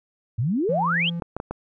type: exponential sweep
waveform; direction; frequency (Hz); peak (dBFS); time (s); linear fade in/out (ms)
sine; up; 102.3 to 3387; -20; 0.38-1.1; 10
type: tone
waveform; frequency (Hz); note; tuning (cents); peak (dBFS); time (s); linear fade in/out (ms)
triangle; 170.1; F3; -45; -24; 0.69-1.2; 2
type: clicks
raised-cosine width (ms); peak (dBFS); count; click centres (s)
1; -15; 4; 1.222 / 1.366 / 1.401 / 1.51
effects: none